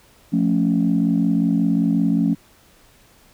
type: chord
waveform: sine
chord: F augmented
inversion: none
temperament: equal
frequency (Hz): 174.61 / 220 / 277.2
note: F3 / A3 / C#4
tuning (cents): 0 / 0 / 0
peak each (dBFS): -19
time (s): 0.32-2.35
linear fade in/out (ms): 20
effects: tanh soft clip ceiling -8 dBFS + pink hiss -53 dBFS RMS until 3.33 s